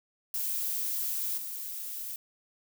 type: noise with level steps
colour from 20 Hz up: violet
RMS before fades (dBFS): -32 / -38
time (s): 0.34-2.16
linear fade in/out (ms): 2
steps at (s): 1.37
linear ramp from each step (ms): 10
effects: none